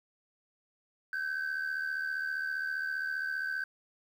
sine tone pair together, 1533 / 1608.1 Hz, G6 / G6, -39 / +44 cents, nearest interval minor second, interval 83 cents, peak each -31 / -35 dBFS, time 1.13-3.64 s, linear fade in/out 2 ms, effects tanh soft clip ceiling -29 dBFS + 10-bit

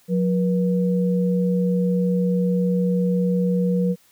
sine tone pair together, 180 / 481.6 Hz, F#3 / B4, -47 / -44 cents, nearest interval octave + perfect fourth, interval 1703 cents, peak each -18 / -24 dBFS, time 0.08-3.96 s, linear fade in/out 50 ms, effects white hiss -57 dBFS RMS until 4.11 s

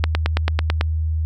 click train, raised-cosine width 0.3 ms, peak -3 dBFS, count 8, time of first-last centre 0.04-0.811 s, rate 9.08 Hz, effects added 79 Hz sine -18 dBFS peak until 1.25 s

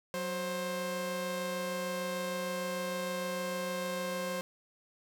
sawtooth tone pair together, 185 / 528.4 Hz, F#3 / C5, 0 / +17 cents, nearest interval octave + tritone, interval 1817 cents, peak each -35 / -31 dBFS, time 0.14-4.41 s, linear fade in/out 0 ms, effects none

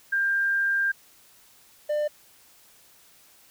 sine / triangle tone pair in turn, 1594 / 597.1 Hz, G6 / D5, +28 / +29 cents, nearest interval octave + perfect fourth, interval 1699 cents, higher first, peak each -21 dBFS, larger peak neither, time 0.12-0.92 / 1.89-2.08 s, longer first, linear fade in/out 10 ms, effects white hiss -56 dBFS RMS until 3.5 s

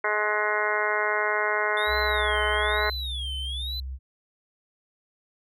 harmonic tone, 211.1 Hz, G#3, 29 cents sharp, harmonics 2 / 3 / 4 / 5 / 6 / 7 / 8 / 9 / 10, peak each -31 / -31 / -33 / -30 / -35 / -29 / -35 / -30 / -32 dBFS, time 0.04-2.9 s, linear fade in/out 5 ms
triangle tone with vibrato, 3520 Hz, A7, in tune, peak -30 dBFS, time 1.77-3.8 s, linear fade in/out 2 ms, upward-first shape sine, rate 1.1 Hz, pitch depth 240 cents each way
sine tone, 65.6 Hz, C2, 5 cents sharp, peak -31 dBFS, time 1.86-3.99 s, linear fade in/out 50 ms
effects none

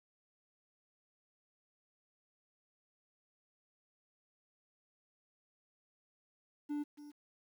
triangle tone with echo, 293.7 Hz, D4, in tune, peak -33 dBFS, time 6.69-6.84 s, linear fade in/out 20 ms, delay 280 ms, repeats 1, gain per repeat -14 dB, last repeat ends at 7.12 s, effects 11-bit

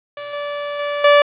sawtooth tone with level steps, 580 Hz, D5, 22 cents flat, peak -24 / -19 / -16 / -4 dBFS, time 0.17-1.22 s, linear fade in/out 2 ms, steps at 0.33 / 0.79 / 1.04 s, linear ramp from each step 5 ms, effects resampled to 8000 Hz + 7-bit

